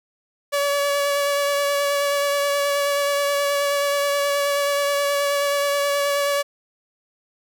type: tone with vibrato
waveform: sawtooth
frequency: 569 Hz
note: C#5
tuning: 45 cents sharp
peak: -15 dBFS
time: 0.52-6.43 s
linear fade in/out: 20 ms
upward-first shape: sine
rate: 9.4 Hz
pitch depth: 14 cents each way
effects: none